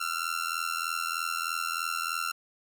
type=tone with amplitude modulation; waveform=sawtooth; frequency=1363 Hz; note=F6; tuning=43 cents flat; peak=-22 dBFS; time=0-2.32 s; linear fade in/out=10 ms; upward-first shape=sine; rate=83.2 Hz; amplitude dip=90%; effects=none

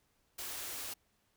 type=band-stop noise; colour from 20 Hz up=white; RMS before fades=-42 dBFS; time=0.38-0.94 s; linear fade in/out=10 ms; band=120 to 240 Hz; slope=48 dB/octave; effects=pink hiss -75 dBFS RMS until 1.36 s

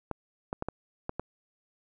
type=clicks; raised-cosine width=1 ms; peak=-18 dBFS; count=6; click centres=0.113 / 0.529 / 0.624 / 0.686 / 1.094 / 1.196 s; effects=none

